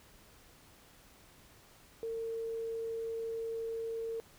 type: tone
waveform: sine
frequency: 454.3 Hz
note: A#4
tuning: 45 cents flat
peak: -35 dBFS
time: 2.03-4.2 s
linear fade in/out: 0 ms
effects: pink hiss -60 dBFS RMS until 4.38 s